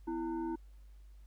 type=tone with frequency modulation; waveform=sine; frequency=330 Hz; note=E4; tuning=2 cents sharp; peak=-34 dBFS; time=0.07-0.56 s; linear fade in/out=10 ms; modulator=581 Hz; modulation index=0.75; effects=added 50 Hz sine -52 dBFS peak until 1.26 s + pink hiss -74 dBFS RMS until 1.26 s